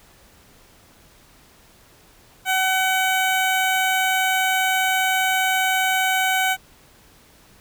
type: tone with notch filter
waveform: 15% pulse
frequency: 755 Hz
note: F#5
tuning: 35 cents sharp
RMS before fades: -20 dBFS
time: 2.45-6.57 s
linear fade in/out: 50 ms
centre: 4900 Hz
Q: 1.9
effects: pink hiss -52 dBFS RMS until 7.6 s